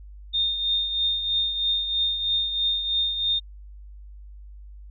sine tone with tremolo, 3651 Hz, A#7, 37 cents flat, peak -19 dBFS, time 0.33-3.4 s, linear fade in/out 20 ms, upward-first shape triangle, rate 3.1 Hz, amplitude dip 60%, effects added 50 Hz sine -40 dBFS peak until 4.9 s

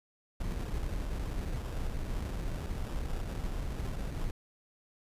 brown noise with sample-and-hold, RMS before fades -35 dBFS, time 0.4-4.31 s, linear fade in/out 5 ms, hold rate 2100 Hz, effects resampled to 32000 Hz

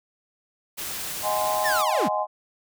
white noise, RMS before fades -32 dBFS, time 0.77-1.83 s, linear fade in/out 20 ms
sine chord, Ab dominant seventh, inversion second, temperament just, 623 / 747.5 / 830.6 / 1038.3 Hz, Eb5 / Gb5 / Ab5 / C6, +2 / +17 / 0 / -14 cents, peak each -27 / -30 / -27 / -28 dBFS, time 1.22-2.27 s, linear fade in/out 50 ms
45% pulse linear sweep, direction down, 1884 to 130 Hz, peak -23 dBFS, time 1.64-2.09 s, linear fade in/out 20 ms
effects none

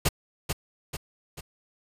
pink noise with echo, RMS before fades -21 dBFS, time 0.05-0.09 s, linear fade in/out 10 ms, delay 440 ms, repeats 3, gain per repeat -6 dB, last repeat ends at 1.41 s, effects resampled to 32000 Hz

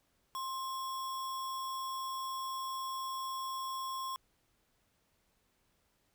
sine tone with sample-and-hold, 1056 Hz, C6, 16 cents sharp, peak -36 dBFS, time 0.35-4.16 s, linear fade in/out 0 ms, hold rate 4410 Hz, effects pink hiss -75 dBFS RMS until 6.14 s

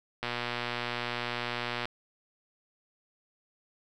click train, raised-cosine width 0.3 ms, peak -16 dBFS, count 196, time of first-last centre 0.23-1.855 s, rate 120 Hz, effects none

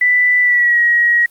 sine tone with pitch glide, 1983 to 1898.9 Hz, B6 to A#6, +7 to +32 cents, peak -9 dBFS, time 0.01-1.26 s, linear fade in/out 5 ms, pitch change -75 cents, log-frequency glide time 0.41-0.79 s, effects white hiss -51 dBFS RMS until 1.3 s + Opus 32 kbps

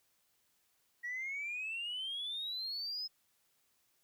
sine exponential sweep, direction up, 1906 to 5160 Hz, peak -36 dBFS, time 1.03-3.08 s, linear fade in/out 20 ms, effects tanh soft clip ceiling -34 dBFS + white hiss -75 dBFS RMS until 4.03 s

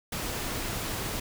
pink noise, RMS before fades -33 dBFS, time 0.12-1.2 s, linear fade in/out 5 ms, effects none

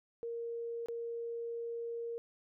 sine tone with dropouts, 466.2 Hz, A#4, in tune, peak -37 dBFS, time 0.23-2.18 s, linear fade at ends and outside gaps 0 ms, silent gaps 0.86-0.885 s, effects none

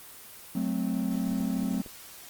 triangle chord, F# diminished, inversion none, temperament equal with one note detuned, 185 / 218.5 / 261.6 Hz, F#3 / A3 / C4, 0 / -12 / 0 cents, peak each -29 dBFS, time 0.55-1.82 s, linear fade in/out 5 ms
clicks, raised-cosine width 2 ms, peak -30 dBFS, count 3, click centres 1.406 / 1.744 / 1.862 s
effects white hiss -47 dBFS RMS until 2.29 s + Opus 24 kbps

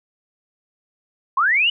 sine linear sweep, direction up, 1000 to 3003 Hz, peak -14 dBFS, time 1.37-1.7 s, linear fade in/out 5 ms, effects none

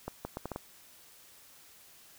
accelerating click train, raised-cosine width 1 ms, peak -22 dBFS, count 6, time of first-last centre 0.08-0.56 s, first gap 170 ms, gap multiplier 0.71, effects white hiss -57 dBFS RMS until 2.18 s

